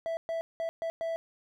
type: tone bursts at uneven times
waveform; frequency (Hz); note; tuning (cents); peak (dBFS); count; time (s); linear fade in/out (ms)
triangle; 659.3; E5; 0; -28; 5; 0.06-0.17 / 0.29-0.41 / 0.6-0.69 / 0.82-0.9 / 1.01-1.16; 0
effects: none